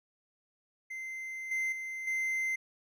triangle tone with level steps, 2076 Hz, C7, 14 cents flat, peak -36 / -28 / -35 / -28 dBFS, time 0.9-2.56 s, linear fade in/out 10 ms, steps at 1.51 / 1.72 / 2.07 s, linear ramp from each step 5 ms, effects none

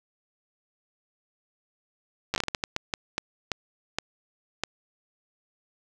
slowing click train, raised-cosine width 0.2 ms, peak -9 dBFS, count 15, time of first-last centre 2.34-4.636 s, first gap 9 ms, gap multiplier 1.39, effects none

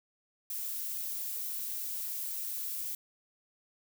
violet noise, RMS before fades -37 dBFS, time 0.5-2.95 s, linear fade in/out 2 ms, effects none

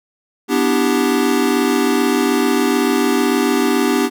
square chord, E minor seventh, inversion second, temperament equal, 246.9 / 293.7 / 329.6 / 392 Hz, B3 / D4 / E4 / G4, 0 / 0 / 0 / 0 cents, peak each -19 / -19 / -24 / -19 dBFS, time 0.48-4.1 s, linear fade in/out 50 ms, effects none

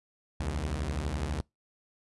sawtooth beating tone pair, 65.41 / 77.41 Hz, C2 / D#2, 0 / -8 cents, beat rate 12 Hz, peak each -30 / -29 dBFS, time 0.4-1.41 s, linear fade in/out 0 ms, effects noise-tail reverb RT60 0.2 s tail -26 dB re dry + resampled to 24000 Hz

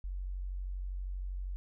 sine tone, 46.3 Hz, F#1, 2 cents sharp, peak -35 dBFS, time 0.04-1.56 s, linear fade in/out 0 ms, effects none

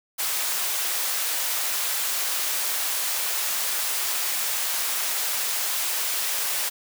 white high-pass noise, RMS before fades -26 dBFS, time 0.18-6.7 s, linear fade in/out 20 ms, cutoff 620 Hz, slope 12 dB/octave, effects none

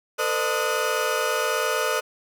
35% pulse tone cluster, 449.8 / 511 / 606 / 1261 / 1460 Hz, A4 / C5 / D#5 / D#6 / F#6, +38 / -41 / -46 / +23 / -24 cents, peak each -27 dBFS, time 0.18-2.01 s, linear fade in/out 20 ms, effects none

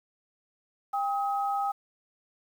sine tone pair together, 799 / 1268.3 Hz, G5 / D#6, +33 / +33 cents, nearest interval minor sixth, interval 800 cents, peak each -27 / -32 dBFS, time 0.93-1.72 s, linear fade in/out 10 ms, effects 9-bit

